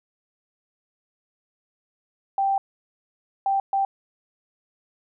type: tone bursts at uneven times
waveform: sine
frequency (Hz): 784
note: G5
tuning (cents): 0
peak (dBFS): -19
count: 3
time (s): 2.38-2.58 / 3.46-3.6 / 3.73-3.85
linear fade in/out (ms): 2
effects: none